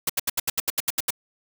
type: noise bursts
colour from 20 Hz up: white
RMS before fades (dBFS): -23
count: 11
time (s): 0.07-1.106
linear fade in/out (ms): 5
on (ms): 26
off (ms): 75
effects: none